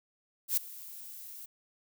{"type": "noise with ADSR envelope", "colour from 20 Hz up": "violet", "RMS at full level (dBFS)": -26, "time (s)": [0.48, 1.46], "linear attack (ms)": 93, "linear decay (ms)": 4, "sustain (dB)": -20, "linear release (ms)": 9, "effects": []}